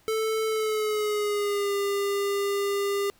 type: tone with pitch glide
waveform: square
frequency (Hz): 440 to 401.2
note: A4 to G4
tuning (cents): 0 to +40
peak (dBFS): -25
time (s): 0.08-3.1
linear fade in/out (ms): 0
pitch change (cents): -160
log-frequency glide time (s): 0.46-1.74
effects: pink hiss -61 dBFS RMS until 3.19 s